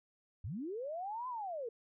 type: linear two-way sweep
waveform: sine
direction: up then down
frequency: 73.42 to 1034 to 437.6 Hz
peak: -38 dBFS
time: 0.44-1.69 s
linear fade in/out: 5 ms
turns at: 1.28 s
effects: none